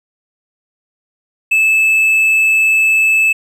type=tone; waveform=triangle; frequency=2617 Hz; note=E7; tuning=13 cents flat; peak=-7 dBFS; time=1.51-3.33 s; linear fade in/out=10 ms; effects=none

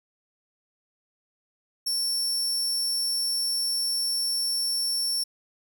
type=tone; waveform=sawtooth; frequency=5440 Hz; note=F8; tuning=46 cents flat; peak=-22 dBFS; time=1.86-5.24 s; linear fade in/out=10 ms; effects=none

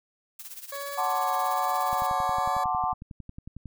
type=noise with tremolo; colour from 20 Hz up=blue; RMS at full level=-39 dBFS; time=0.39-2.07 s; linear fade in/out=5 ms; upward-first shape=sine; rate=17 Hz; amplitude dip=75%
type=tone with vibrato; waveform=20% pulse; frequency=560 Hz; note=C#5; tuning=18 cents sharp; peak=-29 dBFS; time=0.72-2.64 s; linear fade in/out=5 ms; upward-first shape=triangle; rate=1.2 Hz; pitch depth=18 cents each way
type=chord; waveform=sine; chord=D dominant seventh; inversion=first; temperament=equal; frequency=740 / 880 / 1046.5 / 1174.7 Hz; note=F#5 / A5 / C6 / D6; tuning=0 / 0 / 0 / 0 cents; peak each=-28 / -30 / -31 / -31 dBFS; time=0.97-2.94 s; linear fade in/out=20 ms
type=click train; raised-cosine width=5 ms; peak=-28 dBFS; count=20; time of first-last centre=1.93-3.657 s; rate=11 Hz
effects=none

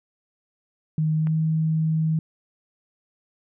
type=tone with pitch glide; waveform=sine; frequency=156.2 to 158.75 Hz; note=D#3 to D#3; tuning=+7 to +35 cents; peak=-19 dBFS; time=0.98-2.19 s; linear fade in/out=2 ms; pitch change=+28 cents; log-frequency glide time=1.15-1.36 s
type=click; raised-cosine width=0.5 ms; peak=-25 dBFS; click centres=1.271 s
effects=none

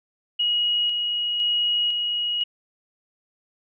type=tone with tremolo; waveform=sine; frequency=2897 Hz; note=F#7; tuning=37 cents flat; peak=-19 dBFS; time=0.39-2.44 s; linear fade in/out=10 ms; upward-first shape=square; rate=0.99 Hz; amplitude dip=30%; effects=none

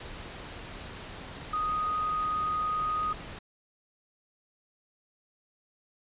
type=tone in noise; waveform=sine; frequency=1244.5 Hz; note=D#6; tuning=in tune; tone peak=-27 dBFS; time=1.53-3.13 s; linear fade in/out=5 ms; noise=pink; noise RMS=-42 dBFS; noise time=0-3.39 s; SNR=+12 dB; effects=resampled to 8000 Hz

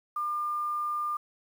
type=tone with quantisation; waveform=sine; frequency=1200 Hz; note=D6; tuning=37 cents sharp; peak=-28 dBFS; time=0.16-1.17 s; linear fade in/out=5 ms; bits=9; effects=none

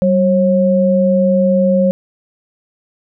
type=tone pair together; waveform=sine; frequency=191.63 / 542 Hz; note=G3 / C#5; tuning=-39 / -39 cents; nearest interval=octave + tritone; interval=1800 cents; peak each=-12 dBFS; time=0.02-1.91 s; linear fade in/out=0 ms; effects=none

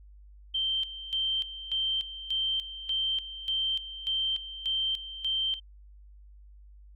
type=tone with tremolo; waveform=sine; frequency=3131 Hz; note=G7; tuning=3 cents flat; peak=-26 dBFS; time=0.54-5.6 s; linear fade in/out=10 ms; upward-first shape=square; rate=1.7 Hz; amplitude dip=75%; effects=added 50 Hz sine -49 dBFS peak until 6.95 s

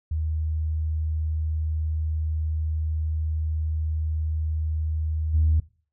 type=tone with level steps; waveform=sine; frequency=78.3 Hz; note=D#2; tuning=11 cents sharp; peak=-23 / -16 dBFS; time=0.11-5.6 s; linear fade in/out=5 ms; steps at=5.33 s; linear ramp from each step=20 ms; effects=noise-tail reverb RT60 0.4 s tail -21 dB re dry + tanh soft clip ceiling -12 dBFS

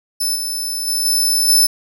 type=tone with level steps; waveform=20% pulse; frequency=5274 Hz; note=E8; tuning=in tune; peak=-11 / -15 / -11 / -8 / -4 dBFS; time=0.2-1.67 s; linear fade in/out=10 ms; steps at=0.35 / 0.87 / 1.05 / 1.48 s; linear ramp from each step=10 ms; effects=none

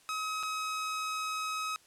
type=tone with dropouts; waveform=sawtooth; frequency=1273 Hz; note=D#6; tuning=39 cents sharp; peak=-29 dBFS; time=0.09-1.76 s; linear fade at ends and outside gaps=0 ms; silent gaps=0.429-0.433 s; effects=white hiss -62 dBFS RMS until 1.86 s + low-pass 10000 Hz 12 dB/octave

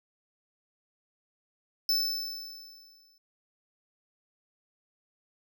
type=tone with exponential decay; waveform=square; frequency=5274 Hz; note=E8; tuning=in tune; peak=-23 dBFS; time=1.89-3.18 s; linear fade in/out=2 ms; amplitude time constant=280 ms; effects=none

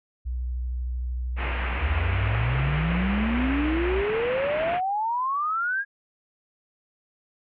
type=tone with vibrato; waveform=sine; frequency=61.74 Hz; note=B1; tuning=in tune; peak=-26 dBFS; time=0.25-4.03 s; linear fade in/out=20 ms; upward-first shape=square; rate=13 Hz; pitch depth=18 cents each way
type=low-pass noise; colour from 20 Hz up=white; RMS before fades=-32 dBFS; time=1.36-4.81 s; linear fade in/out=50 ms; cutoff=2700 Hz; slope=48 dB/octave
type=exponential sweep; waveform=sine; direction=up; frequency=70 to 1661.2 Hz; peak=-23 dBFS; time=1.77-5.85 s; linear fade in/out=50 ms
effects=none

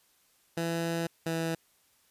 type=tone pair in turn; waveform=15% pulse; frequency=167 / 164.13 Hz; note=E3 / E3; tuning=+23 / -7 cents; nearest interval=unison; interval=30 cents; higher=first; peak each=-23 dBFS; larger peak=neither; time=0.57-1.07 / 1.26-1.55 s; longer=first; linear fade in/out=5 ms; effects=white hiss -67 dBFS RMS until 2.1 s + resampled to 32000 Hz

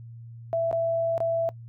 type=tone with dropouts; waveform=sine; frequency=664 Hz; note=E5; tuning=12 cents sharp; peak=-22 dBFS; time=0.53-1.49 s; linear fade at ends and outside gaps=0 ms; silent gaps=0.713-0.728 / 1.179-1.204 s; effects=noise-tail reverb RT60 0.1 s tail -22 dB re dry + added 116 Hz sine -40 dBFS peak until 1.68 s

